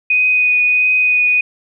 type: tone with vibrato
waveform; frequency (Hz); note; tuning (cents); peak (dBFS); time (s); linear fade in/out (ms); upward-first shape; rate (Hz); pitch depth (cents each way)
sine; 2489; D#7; 0; -10; 0.1-1.41; 5; triangle; 1.5; 13
effects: none